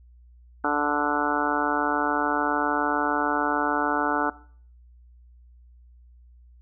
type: harmonic tone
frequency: 146.83 Hz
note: D3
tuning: in tune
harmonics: 2 / 3 / 4 / 5 / 6 / 7 / 8 / 9 / 10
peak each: -28 / -32 / -33 / -30 / -28 / -34 / -33 / -29 / -29 dBFS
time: 0.64-4.3 s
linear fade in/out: 5 ms
effects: noise-tail reverb RT60 0.5 s tail -19 dB re dry + added 60 Hz sine -49 dBFS peak until 6.61 s